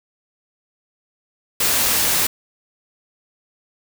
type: noise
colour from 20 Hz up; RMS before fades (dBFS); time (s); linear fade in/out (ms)
white; -18; 1.6-2.27; 5
effects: none